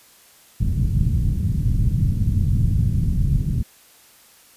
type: low-pass noise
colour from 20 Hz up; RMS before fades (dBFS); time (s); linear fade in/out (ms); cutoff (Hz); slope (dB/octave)
white; -19; 0.6-3.63; 10; 150; 24
effects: white hiss -51 dBFS RMS until 4.56 s + resampled to 32000 Hz